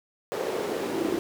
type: noise with high-pass filter sweep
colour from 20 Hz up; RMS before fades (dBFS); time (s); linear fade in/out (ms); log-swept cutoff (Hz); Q
brown; -29; 0.32-1.19; 0; 480 to 320; 3.2
effects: none